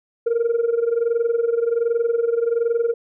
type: tone with amplitude modulation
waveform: sine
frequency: 466.2 Hz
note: A#4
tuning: in tune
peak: -12 dBFS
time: 0.26-2.94 s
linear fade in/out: 10 ms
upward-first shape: sine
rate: 21.3 Hz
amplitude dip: 80%
effects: tanh soft clip ceiling -13 dBFS